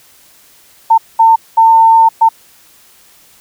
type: tone bursts at uneven times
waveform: sine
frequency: 902 Hz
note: A5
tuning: 43 cents sharp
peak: -3 dBFS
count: 4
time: 0.9-0.98 / 1.19-1.36 / 1.57-2.09 / 2.21-2.29 s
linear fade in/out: 10 ms
effects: white hiss -45 dBFS RMS until 3.4 s